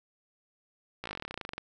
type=slowing click train; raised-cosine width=0.3 ms; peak=-21 dBFS; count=20; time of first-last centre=1.04-1.58 s; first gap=16 ms; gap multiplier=1.06; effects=none